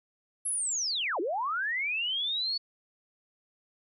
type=linear two-way sweep; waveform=sine; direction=down then up; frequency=11175 to 311.1 to 4480 Hz; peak=-28 dBFS; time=0.45-2.58 s; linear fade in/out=10 ms; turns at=1.2 s; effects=none